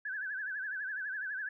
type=tone with vibrato; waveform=sine; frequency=1611 Hz; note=G6; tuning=47 cents sharp; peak=-35 dBFS; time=0.05-1.49 s; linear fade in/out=5 ms; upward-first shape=sine; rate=12 Hz; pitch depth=120 cents each way; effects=none